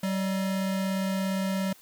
square tone pair together, 190.92 / 610 Hz, G3 / D#5, -45 / -34 cents, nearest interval octave + minor sixth, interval 2011 cents, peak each -27 / -39 dBFS, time 0.03-1.73 s, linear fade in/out 5 ms, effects white hiss -55 dBFS RMS until 1.81 s

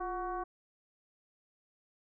sine tone with frequency modulation, 736 Hz, F#5, 9 cents flat, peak -34 dBFS, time 0-0.44 s, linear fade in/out 10 ms, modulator 384 Hz, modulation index 1.3, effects none

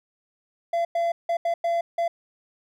triangle tone bursts at uneven times, 680 Hz, F5, 46 cents flat, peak -19 dBFS, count 6, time 0.73-0.85 / 0.95-1.12 / 1.29-1.37 / 1.45-1.54 / 1.64-1.81 / 1.98-2.08 s, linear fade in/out 5 ms, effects none

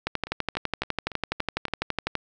two click trains, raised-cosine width 0.3 ms, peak -22 / -9 dBFS, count 6 / 26, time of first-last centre 0.27-1.682 / 0.07-2.153 s, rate 3.54 / 12 Hz, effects none

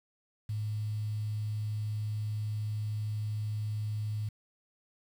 sine tone with quantisation, 106.6 Hz, G#2, 46 cents sharp, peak -31 dBFS, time 0.49-4.29 s, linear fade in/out 5 ms, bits 9, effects none

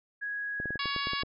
sine tone, 1661.2 Hz, G#6, in tune, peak -32 dBFS, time 0.21-0.78 s, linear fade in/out 20 ms
clicks, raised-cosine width 2 ms, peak -25 dBFS, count 9, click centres 0.601 / 0.657 / 0.706 / 0.757 / 0.857 / 0.963 / 1.071 / 1.134 / 1.234 s
harmonic tone, 561 Hz, C#5, 21 cents sharp, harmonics 2 / 3 / 4 / 5 / 6 / 7 / 8 / 9, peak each -35 / -37 / -38 / -39 / -40 / -40 / -41 / -42 dBFS, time 0.79-1.23 s, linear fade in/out 5 ms
effects none

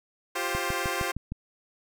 10% pulse chord, F suspended second, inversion none, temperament equal with one note detuned, 349.2 / 392 / 528.4 Hz, F4 / G4 / C5, 0 / 0 / +17 cents, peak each -24 dBFS, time 0.35-1.12 s, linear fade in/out 10 ms
click train, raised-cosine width 5 ms, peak -20 dBFS, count 6, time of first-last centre 0.55-1.32 s, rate 6.49 Hz
effects none

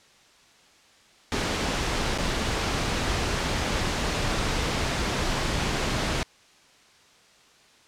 pink noise with dropouts, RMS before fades -26 dBFS, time 1.32-6.23 s, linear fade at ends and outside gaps 0 ms, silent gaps 2.177-2.185 s, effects white hiss -56 dBFS RMS until 7.87 s + low-pass 6000 Hz 12 dB/octave

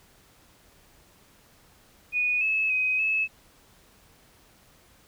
sine tone with pitch steps, 2475 / 2594 / 2518 / 2594 Hz, D#7 / E7 / D#7 / E7, -10 / -28 / +20 / -28 cents, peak -22 dBFS, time 2.12-3.28 s, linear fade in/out 50 ms, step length 290 ms, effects pink hiss -58 dBFS RMS until 5.07 s

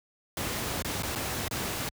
pink noise with dropouts, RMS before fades -32 dBFS, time 0.37-1.89 s, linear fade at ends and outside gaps 2 ms, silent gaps 0.823-0.846 / 1.024-1.032 / 1.152-1.157 / 1.481-1.51 s, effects high-pass 60 Hz 12 dB/octave

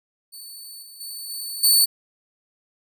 15% pulse tone with level steps, 4487 Hz, C#8, 20 cents sharp, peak -31 / -35 / -26 / -23 / -7 dBFS, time 0.32-1.86 s, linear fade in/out 20 ms, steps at 0.82 / 1 / 1.29 / 1.63 s, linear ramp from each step 10 ms, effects none

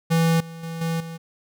square tone with level steps, 164.81 Hz, E3, in tune, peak -17 / -36 / -30 / -23 / -33 dBFS, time 0.1-1.18 s, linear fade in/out 20 ms, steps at 0.4 / 0.63 / 0.81 / 1 s, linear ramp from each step 5 ms, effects none

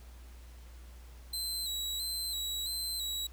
sawtooth tone with vibrato, 3988 Hz, B7, 16 cents sharp, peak -31 dBFS, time 1.33-3.27 s, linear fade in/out 5 ms, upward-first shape square, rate 1.5 Hz, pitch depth 45 cents each way, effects added 60 Hz sine -48 dBFS peak until 3.32 s + pink hiss -60 dBFS RMS until 3.32 s

